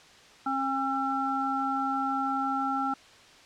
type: harmonic tone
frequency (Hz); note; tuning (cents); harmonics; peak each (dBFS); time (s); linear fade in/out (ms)
269.4; C#4; -49; 1 / 3 / 5; -32 / -30 / -30; 0.46-2.94; 5
effects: white hiss -53 dBFS RMS until 3.45 s + low-pass 5000 Hz 12 dB/octave